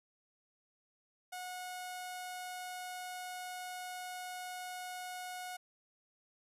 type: tone with low-pass filter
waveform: sawtooth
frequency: 729 Hz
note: F#5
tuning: 26 cents flat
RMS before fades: -44 dBFS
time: 1.32-5.57 s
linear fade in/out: 10 ms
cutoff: 12000 Hz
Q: 1.6
effects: none